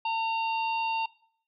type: harmonic tone with a mistuned harmonic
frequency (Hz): 922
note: A#5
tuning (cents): -19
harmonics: 1 / 3 / 4 / 5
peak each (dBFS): -27 / -33 / -45 / -46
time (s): 0.05-1.06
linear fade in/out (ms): 5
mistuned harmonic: 1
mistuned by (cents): -41
effects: noise-tail reverb RT60 0.6 s tail -21 dB re dry